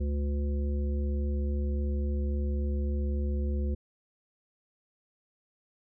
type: harmonic tone with a mistuned harmonic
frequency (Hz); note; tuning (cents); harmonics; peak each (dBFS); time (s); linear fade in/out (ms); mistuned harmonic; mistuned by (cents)
72; D2; -34; 1 / 3 / 5 / 7; -27 / -37 / -41 / -44; 0-3.75; 10; 1; -29
effects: none